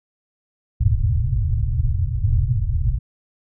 white low-pass noise, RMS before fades -19 dBFS, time 0.8-2.99 s, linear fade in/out 10 ms, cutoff 130 Hz, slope 96 dB/octave, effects none

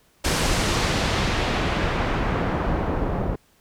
pink noise with low-pass filter sweep, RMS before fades -23 dBFS, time 0.24-3.36 s, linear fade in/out 10 ms, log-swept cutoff 9800 to 700 Hz, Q 0.76, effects pink hiss -60 dBFS RMS until 3.6 s

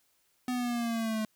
square exponential sweep, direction down, 251.7 to 215.4 Hz, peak -30 dBFS, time 0.48-1.25 s, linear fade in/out 2 ms, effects white hiss -71 dBFS RMS until 1.35 s

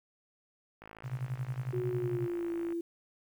click train, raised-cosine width 0.5 ms, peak -33 dBFS, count 104, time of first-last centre 0.82-2.724 s, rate 54.1 Hz
sine tone with tremolo, 127.7 Hz, C3, 42 cents flat, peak -30 dBFS, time 1.03-2.29 s, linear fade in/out 50 ms, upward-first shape sine, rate 11 Hz, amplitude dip 85%
sine tone with pitch glide, 365.2 to 338.8 Hz, F#4 to E4, -23 to +48 cents, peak -32 dBFS, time 1.73-2.81 s, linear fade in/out 5 ms, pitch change -129 cents, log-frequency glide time 1.9-2.52 s
effects 10-bit

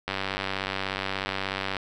click train, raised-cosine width 0.3 ms, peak -12 dBFS, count 164, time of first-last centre 0.08-1.767 s, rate 96.6 Hz, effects none

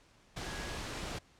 sine tone in noise, 1661.2 Hz, G#6, in tune, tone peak -49 dBFS, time 0.46-0.78 s, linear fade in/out 10 ms, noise pink, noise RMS -40 dBFS, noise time 0.36-1.19 s, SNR -12 dB, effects pink hiss -64 dBFS RMS until 1.39 s + low-pass 7000 Hz 12 dB/octave

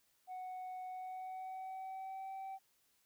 sine tone with pitch glide, 740 to 771 Hz, F#5 to G5, 0 to -29 cents, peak -40 dBFS, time 0.27-2.59 s, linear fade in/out 50 ms, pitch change +71 cents, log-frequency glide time 0.88-2.31 s, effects tanh soft clip ceiling -42 dBFS + white hiss -75 dBFS RMS until 3.05 s

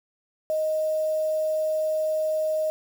sine tone with quantisation, 624 Hz, D#5, 5 cents sharp, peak -22 dBFS, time 0.5-2.7 s, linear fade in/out 0 ms, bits 7, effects none

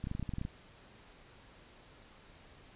clicks, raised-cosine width 5 ms, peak -25 dBFS, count 11, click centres 0.041 / 0.071 / 0.114 / 0.151 / 0.196 / 0.227 / 0.292 / 0.337 / 0.384 / 0.414 / 0.451 s, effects pink hiss -58 dBFS RMS until 2.75 s + resampled to 8000 Hz

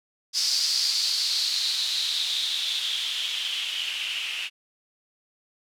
violet noise with low-pass filter sweep, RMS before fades -27 dBFS, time 0.33-4.5 s, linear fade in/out 50 ms, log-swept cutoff 5000 to 2700 Hz, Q 6, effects none

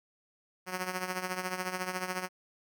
5% pulse tone with tremolo, 183.8 Hz, F#3, 11 cents flat, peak -19 dBFS, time 0.66-2.29 s, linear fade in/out 50 ms, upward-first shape triangle, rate 14 Hz, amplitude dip 75%, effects none

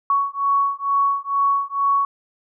sine beating tone pair, 1115 / 1117.2 Hz, C#6 / C#6, +10 / +13 cents, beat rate 2.2 Hz, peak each -20 dBFS, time 0.1-2.05 s, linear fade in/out 2 ms, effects none

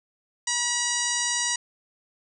harmonic tone with a mistuned harmonic, 965 Hz, B5, 40 cents flat, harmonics 1 / 2 / 3 / 4 / 5 / 6 / 7 / 8 / 9, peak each -35 / -31 / -35 / -34 / -33 / -29 / -32 / -34 / -33 dBFS, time 0.47-1.56 s, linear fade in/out 5 ms, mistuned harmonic 5, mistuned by -26 cents, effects none

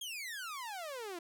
sawtooth exponential sweep, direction down, 3322 to 329.6 Hz, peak -37 dBFS, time 0.01-1.19 s, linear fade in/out 5 ms, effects none

